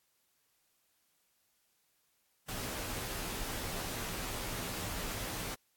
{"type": "noise with comb filter", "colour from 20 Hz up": "pink", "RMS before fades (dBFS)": -39, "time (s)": [2.48, 5.55], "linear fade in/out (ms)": 10, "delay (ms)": 14, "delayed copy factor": -0.65, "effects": ["white hiss -75 dBFS RMS until 5.76 s", "AAC 64 kbps"]}